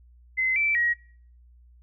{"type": "tone with pitch steps", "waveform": "sine", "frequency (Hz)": [2052, 2328, 1899], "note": ["C7", "D7", "A#6"], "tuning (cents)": [-34, -16, 32], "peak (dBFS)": -21, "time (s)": [0.37, 0.94], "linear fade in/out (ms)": 20, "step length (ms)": 190, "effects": ["noise-tail reverb RT60 0.5 s tail -21 dB re dry", "added 60 Hz sine -51 dBFS peak until 1.82 s"]}